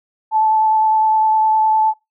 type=tone with vibrato; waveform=sine; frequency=872 Hz; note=A5; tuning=16 cents flat; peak=-11 dBFS; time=0.31-1.94 s; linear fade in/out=50 ms; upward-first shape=sine; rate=9.8 Hz; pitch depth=11 cents each way; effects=noise-tail reverb RT60 0.2 s tail -25 dB re dry